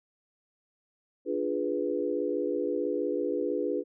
sine chord, D diminished seventh, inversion none, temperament equal, 293.7 / 349.2 / 415.3 / 493.9 Hz, D4 / F4 / Ab4 / Cb5, 0 / 0 / 0 / 0 cents, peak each -33 / -33 / -32 / -32 dBFS, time 1.25-3.84 s, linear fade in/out 50 ms, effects none

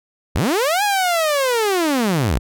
sawtooth linear two-way sweep, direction up then down, 43.65 to 841 to 43.65 Hz, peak -12 dBFS, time 0.35-2.39 s, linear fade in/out 10 ms, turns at 0.83 s, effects none

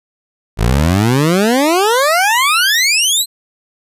20% pulse exponential sweep, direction up, 51.1 to 4186 Hz, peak -5 dBFS, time 0.57-3.26 s, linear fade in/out 50 ms, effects resampled to 32000 Hz

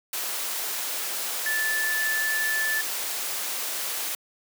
sine tone in noise, 1748 Hz, A6, 12 cents flat, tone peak -24 dBFS, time 1.46-2.81 s, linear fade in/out 2 ms, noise white, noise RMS -30 dBFS, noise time 0.13-4.15 s, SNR +3 dB, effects high-pass 400 Hz 12 dB/octave

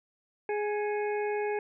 harmonic tone with a mistuned harmonic, 416.8 Hz, G#4, 6 cents sharp, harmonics 1 / 2 / 4 / 5 / 6, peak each -29 / -35 / -41 / -43 / -45 dBFS, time 0.49-1.59 s, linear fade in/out 2 ms, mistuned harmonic 5, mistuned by +75 cents, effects none

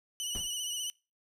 20% pulse tone with vibrato, 2960 Hz, F#7, in tune, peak -28 dBFS, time 0.2-0.9 s, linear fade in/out 0 ms, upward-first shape triangle, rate 15 Hz, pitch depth 55 cents each way
brown noise with exponential decay, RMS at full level -33 dBFS, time 0.35-0.52 s, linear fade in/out 0 ms, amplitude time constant 36 ms
effects noise-tail reverb RT60 0.3 s tail -24 dB re dry

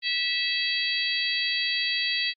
harmonic tone, 654 Hz, E5, 14 cents flat, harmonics 3 / 4 / 5 / 6 / 7, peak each -30 / -30 / -30 / -30 / -30 dBFS, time 0.02-2.34 s, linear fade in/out 50 ms, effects MP3 32 kbps

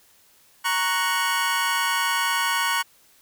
25% pulse chord, F# major, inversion first, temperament equal, 932.3 / 1108.7 / 1480 Hz, A#5 / C#6 / F#6, 0 / 0 / 0 cents, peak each -22 dBFS, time 0.64-2.83 s, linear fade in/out 20 ms, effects white hiss -57 dBFS RMS until 3.21 s

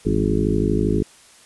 harmonic tone with a mistuned harmonic, 52.5 Hz, G#1, 19 cents sharp, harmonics 1 / 2 / 3 / 4 / 5 / 6 / 7 / 8, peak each -25 / -25 / -25 / -25 / -25 / -25 / -25 / -25 dBFS, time 0.05-1.03 s, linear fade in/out 10 ms, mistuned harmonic 3, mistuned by +100 cents, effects white hiss -49 dBFS RMS until 1.45 s + resampled to 24000 Hz

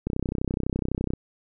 click train, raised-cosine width 3 ms, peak -13 dBFS, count 35, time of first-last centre 0.07-1.136 s, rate 31.9 Hz, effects none

